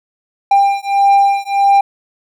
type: beating tone pair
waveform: triangle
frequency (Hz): 795 / 796.6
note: G5 / G5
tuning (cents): +24 / +28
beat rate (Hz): 1.6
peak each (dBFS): -10 / -10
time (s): 0.51-1.81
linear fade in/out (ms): 5
effects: none